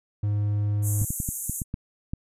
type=tone; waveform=triangle; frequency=103.5 Hz; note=G#2; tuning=5 cents flat; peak=-20 dBFS; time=0.23-1.05 s; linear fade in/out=5 ms
type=band-pass noise; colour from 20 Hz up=white; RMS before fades=-33 dBFS; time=0.82-1.64 s; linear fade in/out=50 ms; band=6500 to 13000 Hz; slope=96 dB/octave
type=clicks; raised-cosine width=5 ms; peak=-17 dBFS; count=8; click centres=1.017 / 1.105 / 1.202 / 1.289 / 1.496 / 1.618 / 1.741 / 2.135 s
effects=none